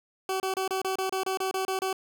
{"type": "tone bursts", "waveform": "20% pulse", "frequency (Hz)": 380, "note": "F#4", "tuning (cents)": 46, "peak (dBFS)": -22, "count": 12, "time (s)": [0.29, 1.929], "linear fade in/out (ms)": 2, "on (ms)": 110, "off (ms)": 29, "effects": []}